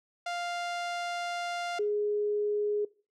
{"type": "tone pair in turn", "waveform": ["sawtooth", "sine"], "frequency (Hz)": [698.5, 416.1], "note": ["F5", "G#4"], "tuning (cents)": [0, 3], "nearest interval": "major sixth", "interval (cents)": 897, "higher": "first", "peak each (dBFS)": [-28, -26], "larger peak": "second", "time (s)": [[0.26, 1.79], [1.79, 2.85]], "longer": "first", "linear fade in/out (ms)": 5, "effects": ["noise-tail reverb RT60 0.4 s tail -22 dB re dry", "low-pass 6000 Hz 12 dB/octave"]}